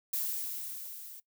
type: noise with level ramp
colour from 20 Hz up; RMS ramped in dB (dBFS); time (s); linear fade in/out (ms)
violet; -32 to -48; 0.13-1.2; 5
effects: noise-tail reverb RT60 0.1 s tail -19 dB re dry